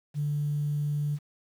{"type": "tone", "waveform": "sine", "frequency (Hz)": 146.83, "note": "D3", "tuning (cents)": 0, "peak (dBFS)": -25, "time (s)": [0.14, 1.19], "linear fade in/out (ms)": 50, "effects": ["tanh soft clip ceiling -21 dBFS", "9-bit"]}